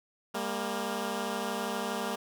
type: tone pair together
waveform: 10% pulse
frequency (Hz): 200.8 / 233.1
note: G3 / A#3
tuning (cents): +42 / 0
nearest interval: minor third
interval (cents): 258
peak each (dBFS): -26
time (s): 0.34-2.16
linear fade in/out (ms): 10
effects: none